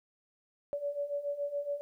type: beating tone pair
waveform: sine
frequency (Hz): 569 / 576.1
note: C#5 / D5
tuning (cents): +45 / -33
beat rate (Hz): 7.1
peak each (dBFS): -38 / -34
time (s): 0.73-1.81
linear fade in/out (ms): 0
effects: 12-bit